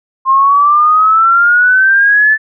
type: exponential sweep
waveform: sine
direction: up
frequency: 1055 to 1760 Hz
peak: -5 dBFS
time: 0.25-2.38 s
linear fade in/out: 50 ms
effects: none